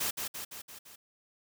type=noise with echo; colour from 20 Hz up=white; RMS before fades=-32 dBFS; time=0-0.11 s; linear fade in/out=10 ms; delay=170 ms; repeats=5; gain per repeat=-4 dB; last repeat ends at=0.96 s; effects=none